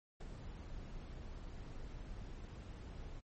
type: noise with ADSR envelope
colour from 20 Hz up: brown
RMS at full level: -44 dBFS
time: 0.2-3.21 s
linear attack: 10 ms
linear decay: 20 ms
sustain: -4 dB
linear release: 26 ms
effects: MP3 32 kbps